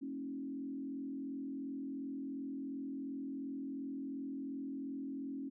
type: tone with frequency modulation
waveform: sine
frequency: 272.9 Hz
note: C#4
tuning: 27 cents flat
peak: -39 dBFS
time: 0.01-5.5 s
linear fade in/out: 20 ms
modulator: 42.8 Hz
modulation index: 0.84
effects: none